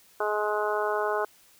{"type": "harmonic tone", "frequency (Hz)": 210.5, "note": "G#3", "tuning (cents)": 24, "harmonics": [2, 3, 4, 5, 6, 7], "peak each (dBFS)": [-29, -31, -32, -33, -34, -34], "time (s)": [0.2, 1.25], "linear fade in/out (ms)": 5, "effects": ["white hiss -58 dBFS RMS until 1.59 s"]}